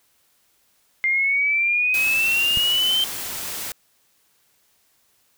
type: exponential sweep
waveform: sine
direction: up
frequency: 2100 to 3136 Hz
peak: -17 dBFS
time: 1.04-3.04 s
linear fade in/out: 0 ms
type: noise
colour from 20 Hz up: white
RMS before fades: -30 dBFS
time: 1.94-3.72 s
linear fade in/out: 2 ms
type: click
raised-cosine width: 5 ms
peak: -18 dBFS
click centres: 2.573 s
effects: white hiss -63 dBFS RMS until 5.37 s